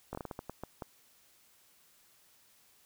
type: slowing click train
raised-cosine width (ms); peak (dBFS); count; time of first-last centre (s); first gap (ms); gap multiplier
1; -25; 10; 0.13-0.822; 19; 1.33
effects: white hiss -65 dBFS RMS until 2.85 s